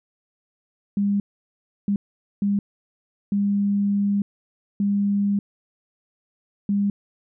sine tone bursts at uneven times, 201.6 Hz, G3, 49 cents sharp, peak -18 dBFS, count 6, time 0.97-1.2 / 1.88-1.96 / 2.42-2.59 / 3.32-4.22 / 4.8-5.39 / 6.69-6.9 s, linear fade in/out 2 ms, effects none

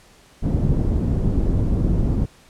pink low-pass noise, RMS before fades -19 dBFS, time 0.42-2.26 s, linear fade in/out 20 ms, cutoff 250 Hz, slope 12 dB/octave, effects pink hiss -51 dBFS RMS until 2.49 s + low-pass 10000 Hz 12 dB/octave

